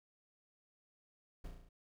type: noise with echo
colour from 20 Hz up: brown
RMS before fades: -45 dBFS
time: 1.44-1.48 s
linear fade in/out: 5 ms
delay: 35 ms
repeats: 6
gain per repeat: -3 dB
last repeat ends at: 1.69 s
effects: none